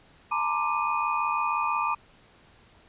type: tone cluster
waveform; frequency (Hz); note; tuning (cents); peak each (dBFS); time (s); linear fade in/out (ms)
sine; 863 / 929 / 1025 / 1182 / 2483; A5 / A#5 / C6 / D6 / D#7; -34 / -6 / -36 / +11 / -4; -34 / -30 / -32 / -27 / -34; 0.31-1.95; 10
effects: pink hiss -57 dBFS RMS until 2.88 s + resampled to 8000 Hz